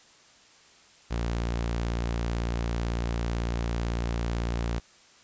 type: tone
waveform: sawtooth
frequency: 58 Hz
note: A#1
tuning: 8 cents flat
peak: -23 dBFS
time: 1.1-4.8 s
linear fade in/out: 20 ms
effects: white hiss -56 dBFS RMS until 5.23 s + resampled to 16000 Hz